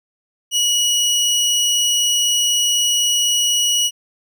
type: tone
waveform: 25% pulse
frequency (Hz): 2917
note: F#7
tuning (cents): -25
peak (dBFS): -11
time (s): 0.51-3.91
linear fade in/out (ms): 50
effects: none

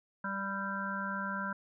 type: harmonic tone with a mistuned harmonic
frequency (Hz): 196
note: G3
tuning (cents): 0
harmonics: 1 / 3 / 5 / 7 / 8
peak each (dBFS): -39 / -46 / -40 / -39 / -39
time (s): 0.24-1.53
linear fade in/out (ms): 5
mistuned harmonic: 5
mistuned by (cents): +20
effects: none

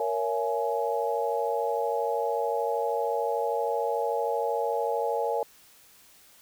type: chord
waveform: sine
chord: A# half-diminished seventh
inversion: none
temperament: just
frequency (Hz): 466.2 / 559.4 / 671.3 / 839.1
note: A#4 / C#5 / E5 / G#5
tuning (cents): 0 / +16 / +31 / +18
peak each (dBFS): -29 / -31 / -33 / -30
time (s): 0-5.43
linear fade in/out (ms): 2
effects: white hiss -56 dBFS RMS until 6.41 s

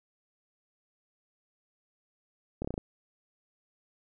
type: slowing click train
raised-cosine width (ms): 2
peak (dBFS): -20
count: 6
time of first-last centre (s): 2.62-2.779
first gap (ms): 26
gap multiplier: 1.1
effects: none

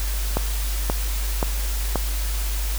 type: click train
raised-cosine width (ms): 1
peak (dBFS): -7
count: 4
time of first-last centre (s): 0.37-1.957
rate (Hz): 1.89
effects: added 50 Hz sine -22 dBFS peak until 2.78 s + white hiss -32 dBFS RMS until 2.78 s

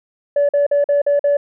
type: tone bursts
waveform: sine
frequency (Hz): 574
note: D5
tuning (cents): -40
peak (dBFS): -10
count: 6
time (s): 0.36-1.37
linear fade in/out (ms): 5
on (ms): 130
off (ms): 46
effects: tanh soft clip ceiling -9 dBFS

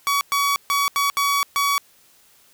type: tone bursts at uneven times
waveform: sawtooth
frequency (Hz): 1131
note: C#6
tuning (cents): +34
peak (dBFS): -14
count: 6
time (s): 0.07-0.21 / 0.32-0.56 / 0.7-0.88 / 0.96-1.1 / 1.17-1.43 / 1.56-1.78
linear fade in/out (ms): 0
effects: white hiss -55 dBFS RMS until 2.53 s

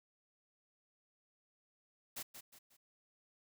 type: noise with echo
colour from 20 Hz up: white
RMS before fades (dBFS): -44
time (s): 2.16-2.23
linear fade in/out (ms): 10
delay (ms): 180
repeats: 3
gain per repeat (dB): -8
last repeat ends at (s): 2.77
effects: none

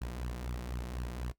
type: tone with flanger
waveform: sawtooth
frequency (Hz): 61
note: B1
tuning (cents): -21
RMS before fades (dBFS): -39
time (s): 0.01-1.32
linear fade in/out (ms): 10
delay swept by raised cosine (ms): 0.65 to 5.85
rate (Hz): 4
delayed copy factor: +0.75
effects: noise-tail reverb RT60 0.1 s tail -17 dB re dry

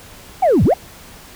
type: linear two-way sweep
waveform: sine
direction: down then up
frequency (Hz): 802 to 66.7 to 802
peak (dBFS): -8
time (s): 0.42-0.74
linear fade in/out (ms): 10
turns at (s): 0.64
effects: tanh soft clip ceiling -7 dBFS + pink hiss -40 dBFS RMS until 1.35 s

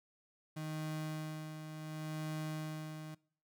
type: tone with tremolo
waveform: 35% pulse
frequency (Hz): 155.56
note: D#3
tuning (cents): 0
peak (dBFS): -36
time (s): 0.56-3.15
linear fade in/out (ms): 10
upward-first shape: sine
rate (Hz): 0.69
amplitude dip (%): 55
effects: noise-tail reverb RT60 0.5 s tail -23 dB re dry

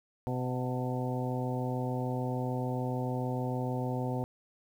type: harmonic tone with a mistuned harmonic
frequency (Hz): 126.7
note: B2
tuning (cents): +45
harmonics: 1 / 2 / 3 / 4 / 5 / 6 / 7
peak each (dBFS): -33 / -36 / -41 / -39 / -44 / -42 / -42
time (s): 0.27-4.24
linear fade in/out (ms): 0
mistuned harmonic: 6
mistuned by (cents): -40
effects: 10-bit

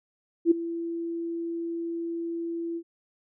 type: tone with ADSR envelope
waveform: sine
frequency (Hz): 335.9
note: E4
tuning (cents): +33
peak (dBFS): -13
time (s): 0.45-2.83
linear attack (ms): 61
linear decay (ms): 10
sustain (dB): -16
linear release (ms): 64
effects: none

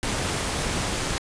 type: noise with amplitude modulation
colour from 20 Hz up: pink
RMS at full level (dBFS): -24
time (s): 0.03-1.18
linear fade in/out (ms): 0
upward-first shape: sine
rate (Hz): 268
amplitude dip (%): 55
effects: resampled to 22050 Hz

